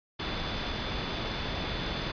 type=tone in noise; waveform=sine; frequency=3492 Hz; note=A7; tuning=14 cents flat; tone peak=-42 dBFS; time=0.19-2.12 s; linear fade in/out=10 ms; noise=pink; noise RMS=-33 dBFS; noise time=0.19-2.12 s; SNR=-12 dB; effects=resampled to 11025 Hz